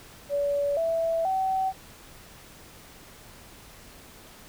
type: tone with pitch steps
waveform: sine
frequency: 571 / 659.7 / 762.2 Hz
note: D5 / E5 / G5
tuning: -49 / +1 / -49 cents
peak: -23 dBFS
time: 0.29-1.73 s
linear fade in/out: 50 ms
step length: 480 ms
effects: pink hiss -49 dBFS RMS until 4.48 s